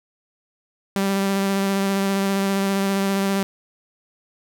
sawtooth tone with vibrato, 196 Hz, G3, in tune, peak -15 dBFS, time 0.96-3.43 s, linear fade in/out 0 ms, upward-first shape square, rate 15 Hz, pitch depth 11 cents each way, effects none

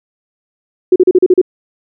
sine tone bursts, 366.1 Hz, F#4, 18 cents flat, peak -3 dBFS, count 7, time 0.92-1.415 s, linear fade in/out 5 ms, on 39 ms, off 37 ms, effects none

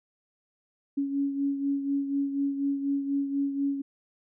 sine beating tone pair, 278.6 / 282.7 Hz, C#4 / C#4, +9 / +34 cents, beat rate 4.1 Hz, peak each -26 / -34 dBFS, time 0.97-3.82 s, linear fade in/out 10 ms, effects none

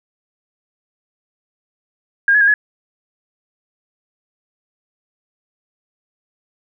sine tone with pitch steps, 1617 / 1696 / 1619 / 1695 Hz, G#6 / G#6 / G#6 / G#6, -47 / +36 / -45 / +35 cents, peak -9 dBFS, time 2.28-2.54 s, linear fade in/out 2 ms, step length 65 ms, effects none

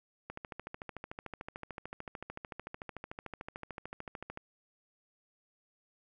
click train, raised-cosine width 0.5 ms, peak -26 dBFS, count 56, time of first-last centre 0.3-4.374 s, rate 13.5 Hz, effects none

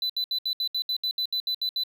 triangle tone bursts, 4000 Hz, B7, 21 cents sharp, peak -23 dBFS, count 13, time 0.02-1.836 s, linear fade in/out 2 ms, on 76 ms, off 69 ms, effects none

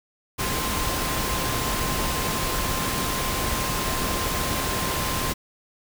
sine tone in noise, 1046.5 Hz, C6, in tune, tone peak -32 dBFS, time 0.38-5.34 s, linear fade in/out 20 ms, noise pink, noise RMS -26 dBFS, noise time 0.38-5.34 s, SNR -9 dB, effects none

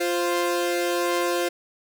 sawtooth tone pair together, 349.3 / 523.3 Hz, F4 / C5, 0 / 0 cents, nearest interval perfect fifth, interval 700 cents, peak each -20 / -22 dBFS, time 0-1.49 s, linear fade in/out 10 ms, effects none

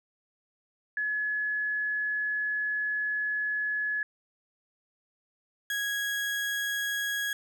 sine / 35% pulse tone pair in turn, 1700 / 1655.4 Hz, G#6 / G#6, +40 / -6 cents, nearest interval unison, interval 46 cents, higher first, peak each -27 dBFS, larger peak neither, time 0.97-4.03 / 5.7-7.33 s, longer first, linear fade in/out 2 ms, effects none

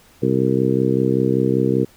harmonic tone, 65.2 Hz, C2, 5 cents flat, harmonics 2 / 3 / 4 / 5 / 6 / 7, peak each -22 / -22 / -22 / -22 / -22 / -22 dBFS, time 0.22-1.85 s, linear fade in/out 10 ms, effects pink hiss -51 dBFS RMS until 1.96 s

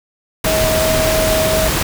sine tone in noise, 635 Hz, D#5, 35 cents sharp, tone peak -15 dBFS, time 0.46-1.68 s, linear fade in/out 5 ms, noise pink, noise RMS -17 dBFS, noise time 0.44-1.83 s, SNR -1 dB, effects none

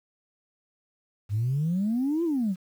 sine exponential two-way sweep, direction up then down, 98.2 to 349.2 to 174.5 Hz, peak -22 dBFS, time 1.29-2.56 s, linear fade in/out 50 ms, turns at 2.24 s, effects tanh soft clip ceiling -19 dBFS + 9-bit

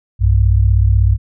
sine tone pair together, 61.67 / 97.9 Hz, B1 / G2, -2 / -2 cents, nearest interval minor sixth, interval 800 cents, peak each -11 dBFS, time 0.19-1.18 s, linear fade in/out 50 ms, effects none

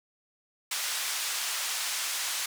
white band-pass noise, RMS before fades -32 dBFS, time 0.71-2.46 s, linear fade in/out 5 ms, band 1000 to 8600 Hz, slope 12 dB/octave, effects none

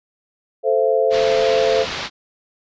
sine chord, A minor, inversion none, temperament equal with one note detuned, 440 / 523.3 / 675.1 Hz, A4 / C5 / E5, 0 / 0 / +41 cents, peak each -18 / -17 / -20 dBFS, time 0.63-1.86 s, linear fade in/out 50 ms
white low-pass noise, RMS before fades -27 dBFS, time 1.1-2.1 s, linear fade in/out 50 ms, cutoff 4500 Hz, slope 24 dB/octave
effects resampled to 16000 Hz

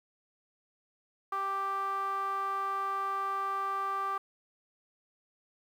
sawtooth tone with band-pass filter, 392 Hz, G4, in tune, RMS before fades -33 dBFS, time 1.32-4.18 s, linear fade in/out 5 ms, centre 1100 Hz, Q 8.9, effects 10-bit

